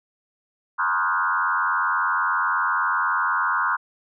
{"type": "tone with frequency modulation", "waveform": "sine", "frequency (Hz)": 1244.5, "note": "D#6", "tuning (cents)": 0, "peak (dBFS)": -19, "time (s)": [0.78, 3.77], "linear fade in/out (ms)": 20, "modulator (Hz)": 88.2, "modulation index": 3.3, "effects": []}